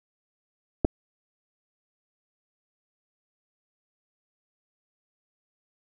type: clicks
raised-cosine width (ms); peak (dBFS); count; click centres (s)
2; -9; 2; 0.847 / 0.85
effects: none